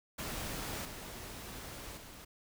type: noise with level steps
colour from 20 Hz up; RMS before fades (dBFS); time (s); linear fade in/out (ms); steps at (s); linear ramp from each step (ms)
pink; -40 / -46 / -51; 0.18-2.25; 10; 0.85 / 1.97; 2
effects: none